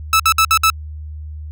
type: tone bursts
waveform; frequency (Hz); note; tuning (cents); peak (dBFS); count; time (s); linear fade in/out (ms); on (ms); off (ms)
sawtooth; 1309; E6; -13; -6; 5; 0.13-0.701; 2; 67; 59
effects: added 76 Hz sine -27 dBFS peak until 1.51 s